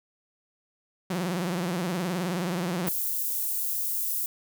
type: tone with vibrato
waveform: sawtooth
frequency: 177.7 Hz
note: F3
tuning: 30 cents sharp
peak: -23 dBFS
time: 1.1-2.89 s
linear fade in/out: 5 ms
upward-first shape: triangle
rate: 19 Hz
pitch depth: 160 cents each way
type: high-pass noise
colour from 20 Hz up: white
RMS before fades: -29 dBFS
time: 2.87-4.26 s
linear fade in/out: 2 ms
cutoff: 12000 Hz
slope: 12 dB/octave
effects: none